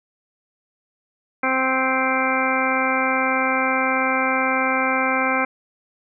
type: harmonic tone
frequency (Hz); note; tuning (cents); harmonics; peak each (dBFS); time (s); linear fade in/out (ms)
261.6; C4; 0; 1 / 2 / 3 / 4 / 5 / 6 / 8 / 9; -26 / -26 / -26 / -26 / -26 / -26 / -26 / -26; 1.43-5.45; 5
effects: none